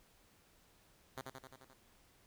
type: tone with echo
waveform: 5% pulse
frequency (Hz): 131.7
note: C3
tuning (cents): +12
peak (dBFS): -31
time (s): 1.17-1.21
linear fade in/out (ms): 2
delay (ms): 87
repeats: 6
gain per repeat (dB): -3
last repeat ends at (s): 1.732
effects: pink hiss -68 dBFS RMS until 2.26 s